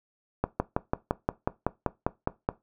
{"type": "slowing click train", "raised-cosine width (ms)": 1, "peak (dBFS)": -10, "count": 12, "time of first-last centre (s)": [0.44, 2.489], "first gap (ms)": 160, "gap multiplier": 1.03, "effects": ["noise-tail reverb RT60 0.2 s tail -18 dB re dry"]}